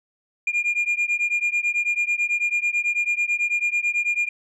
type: beating tone pair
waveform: sine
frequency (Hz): 2410 / 2419.1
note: D7 / D#7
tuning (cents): +44 / -49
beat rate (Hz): 9.1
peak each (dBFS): -21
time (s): 0.47-4.29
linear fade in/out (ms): 5
effects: tanh soft clip ceiling -17 dBFS